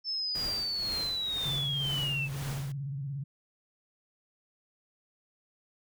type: linear sweep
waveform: sine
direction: down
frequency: 5300 to 2599 Hz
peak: -30 dBFS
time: 0.04-2.29 s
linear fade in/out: 50 ms
type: noise with tremolo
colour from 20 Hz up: pink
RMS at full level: -40 dBFS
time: 0.35-2.72 s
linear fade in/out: 2 ms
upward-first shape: sine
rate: 2 Hz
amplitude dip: 70%
type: tone with vibrato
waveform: sine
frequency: 138.59 Hz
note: C#3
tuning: in tune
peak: -33 dBFS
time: 1.45-3.24 s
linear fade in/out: 10 ms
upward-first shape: square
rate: 17 Hz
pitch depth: 74 cents each way
effects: none